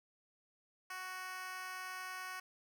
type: tone with high-pass filter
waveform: 10% pulse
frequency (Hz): 370.8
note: F#4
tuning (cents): +4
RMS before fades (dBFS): -45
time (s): 0.9-2.4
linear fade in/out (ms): 5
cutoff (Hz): 1100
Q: 1.3
effects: none